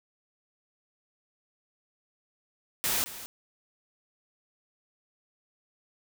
white noise with echo, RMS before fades -28 dBFS, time 2.84-3.04 s, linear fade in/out 0 ms, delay 220 ms, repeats 1, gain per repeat -14 dB, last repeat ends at 3.26 s, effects none

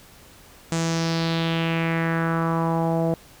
sawtooth tone with low-pass filter sweep, 164.9 Hz, E3, 1 cent sharp, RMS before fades -23 dBFS, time 0.72-3.14 s, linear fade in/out 0 ms, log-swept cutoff 7500 to 610 Hz, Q 3, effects pink hiss -49 dBFS RMS until 3.4 s

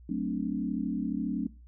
sine chord, D dominant seventh, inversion first, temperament equal, 185 / 220 / 261.6 / 293.7 Hz, F#3 / A3 / C4 / D4, 0 / 0 / 0 / 0 cents, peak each -34 dBFS, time 0.09-1.47 s, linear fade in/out 5 ms, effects noise-tail reverb RT60 0.3 s tail -21 dB re dry + added 60 Hz sine -49 dBFS peak until 1.67 s

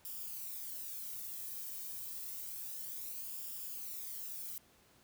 violet noise with flanger, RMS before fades -44 dBFS, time 0.05-4.58 s, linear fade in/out 0 ms, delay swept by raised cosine 0.48 to 1.48 ms, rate 0.29 Hz, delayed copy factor -0.65, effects pink hiss -66 dBFS RMS until 5.03 s + high-pass 60 Hz 12 dB/octave

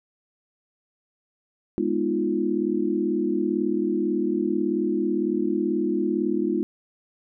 sine chord, F half-diminished seventh, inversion first, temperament equal, 207.7 / 246.9 / 311.1 / 349.2 Hz, Ab3 / Cb4 / Eb4 / F4, 0 / 0 / 0 / 0 cents, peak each -28 / -29 / -26 / -25 dBFS, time 1.78-6.63 s, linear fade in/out 0 ms, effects none

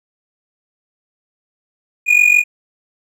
triangle tone with amplitude modulation, 2449 Hz, D#7, 28 cents flat, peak -3 dBFS, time 2.06-2.44 s, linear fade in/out 50 ms, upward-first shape sine, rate 46.3 Hz, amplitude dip 80%, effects none

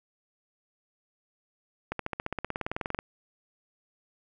accelerating click train, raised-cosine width 0.5 ms, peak -16 dBFS, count 20, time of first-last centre 1.92-2.989 s, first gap 73 ms, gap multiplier 0.97, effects none

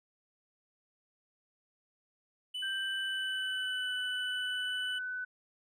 triangle tone, 2987 Hz, F#7, 16 cents sharp, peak -34 dBFS, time 2.54-4.99 s, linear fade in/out 10 ms
sine tone with pitch glide, 1568 to 1499.8 Hz, G6 to F#6, 0 to +23 cents, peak -35 dBFS, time 2.62-5.25 s, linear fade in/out 10 ms, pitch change -77 cents, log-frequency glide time 3.03-3.98 s
effects none

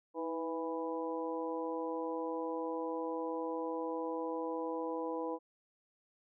harmonic tone with a mistuned harmonic, 164.81 Hz, E3, in tune, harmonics 2 / 3 / 4 / 5 / 6, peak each -40 / -38 / -48 / -45 / -43 dBFS, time 0.14-5.39 s, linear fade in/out 50 ms, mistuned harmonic 2, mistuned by -42 cents, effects none

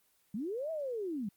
sine linear two-way sweep, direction up then down, 185 to 659.3 to 185 Hz, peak -34 dBFS, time 0.34-1.29 s, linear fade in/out 5 ms, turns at 0.71 s, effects white hiss -71 dBFS RMS until 1.36 s + Opus 24 kbps

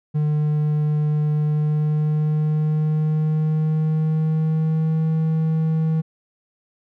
triangle tone with pitch glide, 150.7 to 159.38 Hz, D3 to D#3, +45 to +42 cents, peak -15 dBFS, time 0.14-6.02 s, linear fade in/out 20 ms, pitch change +97 cents, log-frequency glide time 1.4-5.07 s, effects none

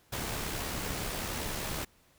pink noise with amplitude modulation, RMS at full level -34 dBFS, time 0.12-1.85 s, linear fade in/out 10 ms, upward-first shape sine, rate 70.3 Hz, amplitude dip 35%, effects pink hiss -65 dBFS RMS until 2.18 s

